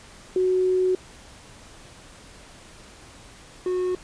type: tone pair in turn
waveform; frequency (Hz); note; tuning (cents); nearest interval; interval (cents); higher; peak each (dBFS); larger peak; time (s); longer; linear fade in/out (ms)
sine / triangle; 370 / 364.9; F#4 / F#4; 0 / -24; unison; 24; first; -18 / -20; first; 0.36-0.95 / 3.66-3.95; first; 2
effects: pink hiss -47 dBFS RMS until 4.03 s + resampled to 22050 Hz